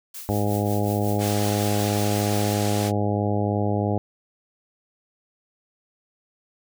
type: noise with tremolo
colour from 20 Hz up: blue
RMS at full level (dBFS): -35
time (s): 0.14-2.54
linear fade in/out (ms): 5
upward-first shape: triangle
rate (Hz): 5.5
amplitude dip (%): 75
type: harmonic tone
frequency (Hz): 103.1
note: G#2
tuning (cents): -12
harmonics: 1 / 2 / 3 / 4 / 5 / 6 / 7 / 8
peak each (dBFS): -24 / -27 / -29 / -30 / -31 / -32 / -32 / -33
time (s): 0.29-3.98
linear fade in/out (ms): 0
type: band-pass noise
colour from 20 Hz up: white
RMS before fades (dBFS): -33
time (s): 1.18-2.92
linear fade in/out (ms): 50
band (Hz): 440 to 8700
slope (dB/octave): 12
effects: none